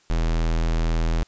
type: tone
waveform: square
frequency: 41 Hz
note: E1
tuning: 9 cents flat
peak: -20 dBFS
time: 0.1-1.23 s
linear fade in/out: 0 ms
effects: white hiss -59 dBFS RMS until 1.27 s + resampled to 16000 Hz